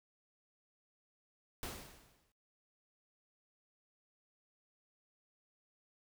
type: noise with exponential decay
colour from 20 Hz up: pink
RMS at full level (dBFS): -41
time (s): 1.63-2.32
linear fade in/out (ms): 1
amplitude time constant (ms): 150
effects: noise-tail reverb RT60 0.6 s tail -26 dB re dry